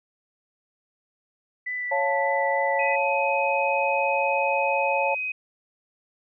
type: tone with vibrato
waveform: sine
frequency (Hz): 1983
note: B6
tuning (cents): +7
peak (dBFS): -27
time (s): 1.66-2.96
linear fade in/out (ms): 10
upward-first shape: sine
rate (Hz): 3.4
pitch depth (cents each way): 11
type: chord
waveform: sine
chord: Db augmented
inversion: none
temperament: equal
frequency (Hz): 554.4 / 698.5 / 880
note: Db5 / F5 / A5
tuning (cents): 0 / 0 / 0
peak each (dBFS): -25 / -30 / -25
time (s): 1.91-5.15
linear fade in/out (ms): 10
type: tone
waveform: sine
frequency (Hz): 2517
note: D#7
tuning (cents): +19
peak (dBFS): -26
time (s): 2.79-5.32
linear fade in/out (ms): 5
effects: none